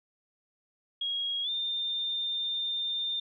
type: tone with pitch glide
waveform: sine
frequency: 3290 to 3609 Hz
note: G#7 to A7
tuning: -17 to +43 cents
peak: -29 dBFS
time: 1.01-3.2 s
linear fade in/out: 5 ms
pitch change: +160 cents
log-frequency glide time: 1.43-1.5 s
effects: none